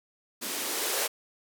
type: noise with band-pass filter sweep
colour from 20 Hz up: violet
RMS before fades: -31 dBFS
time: 0.41-1.08 s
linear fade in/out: 20 ms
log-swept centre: 240 to 510 Hz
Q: 2.6
effects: none